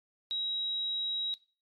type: tone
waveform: sine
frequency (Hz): 3840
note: B7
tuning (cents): -49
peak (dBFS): -30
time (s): 0.31-1.34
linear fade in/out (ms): 0
effects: noise-tail reverb RT60 0.4 s tail -21 dB re dry + MP3 64 kbps